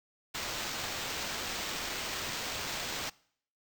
white noise with sample-and-hold, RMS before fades -37 dBFS, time 0.34-3.1 s, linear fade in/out 10 ms, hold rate 11025 Hz, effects noise-tail reverb RT60 0.6 s tail -23 dB re dry

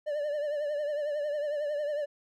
triangle tone with vibrato, 590 Hz, D5, 8 cents sharp, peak -27 dBFS, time 0.06-2.06 s, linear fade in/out 20 ms, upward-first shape triangle, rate 11 Hz, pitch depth 70 cents each way, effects none

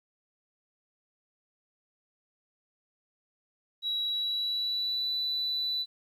sine tone with pitch glide, 3887 to 3976 Hz, B7 to B7, -28 to +11 cents, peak -27 dBFS, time 3.82-5.86 s, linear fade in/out 50 ms, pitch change +39 cents, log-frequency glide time 4.02-5.11 s, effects tanh soft clip ceiling -24 dBFS + 11-bit

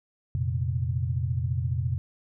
sine chord, F suspended fourth, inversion none, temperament just, 87.31 / 116.41 / 130.96 Hz, F2 / Bb2 / C3, 0 / -2 / +2 cents, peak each -29 dBFS, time 0.35-1.98 s, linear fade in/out 0 ms, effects none

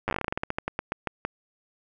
slowing click train, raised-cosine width 0.5 ms, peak -12 dBFS, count 21, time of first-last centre 0.08-1.25 s, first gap 9 ms, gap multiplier 1.17, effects none

